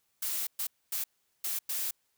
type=noise bursts at uneven times; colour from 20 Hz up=blue; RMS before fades=-33 dBFS; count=5; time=0.22-0.47 / 0.59-0.67 / 0.92-1.04 / 1.44-1.59 / 1.69-1.91 s; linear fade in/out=5 ms; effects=white hiss -75 dBFS RMS until 2.17 s